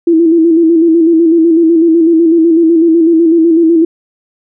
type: tone with vibrato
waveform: sine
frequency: 330.2 Hz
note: E4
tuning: 3 cents sharp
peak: -4 dBFS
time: 0.07-3.85 s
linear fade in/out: 5 ms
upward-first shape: square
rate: 8 Hz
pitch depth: 47 cents each way
effects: none